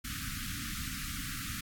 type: band-stop noise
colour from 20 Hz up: pink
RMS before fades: -39 dBFS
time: 0.04-1.61 s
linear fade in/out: 10 ms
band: 290 to 1200 Hz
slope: 96 dB/octave
effects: AAC 64 kbps